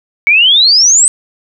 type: exponential sweep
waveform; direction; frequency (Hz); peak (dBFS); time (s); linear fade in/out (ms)
sine; up; 2217 to 8372; -4; 0.27-1.08; 0
effects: none